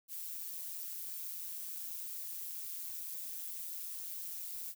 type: noise with amplitude modulation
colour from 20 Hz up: violet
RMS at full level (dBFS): -40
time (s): 0.08-4.75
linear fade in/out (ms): 50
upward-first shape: sine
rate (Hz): 171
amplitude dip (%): 65
effects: none